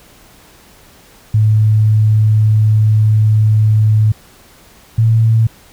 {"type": "tone pair in turn", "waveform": "sine", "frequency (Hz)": [107.9, 112.34], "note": ["A2", "A2"], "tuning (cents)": [-33, 36], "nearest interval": "minor second", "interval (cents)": 69, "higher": "second", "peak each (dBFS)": [-7, -7], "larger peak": "neither", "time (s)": [[1.34, 4.12], [4.98, 5.47]], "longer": "first", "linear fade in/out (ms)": 5, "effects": ["pink hiss -44 dBFS RMS until 5.72 s"]}